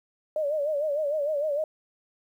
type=tone with vibrato; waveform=sine; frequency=594 Hz; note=D5; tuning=20 cents sharp; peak=-24 dBFS; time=0.36-1.64 s; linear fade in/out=2 ms; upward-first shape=sine; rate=6.6 Hz; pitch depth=99 cents each way; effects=10-bit